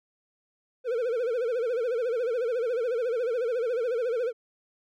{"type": "tone with vibrato", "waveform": "triangle", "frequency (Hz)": 478.3, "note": "A#4", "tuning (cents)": 44, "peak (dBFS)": -23, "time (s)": [0.84, 4.33], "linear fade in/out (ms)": 50, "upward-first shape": "sine", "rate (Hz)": 14, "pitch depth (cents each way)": 130, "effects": []}